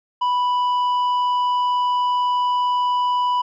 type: tone with tanh clipping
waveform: triangle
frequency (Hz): 987.8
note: B5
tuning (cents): 0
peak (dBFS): -18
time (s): 0.21-3.42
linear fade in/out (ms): 10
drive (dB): 10
effects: none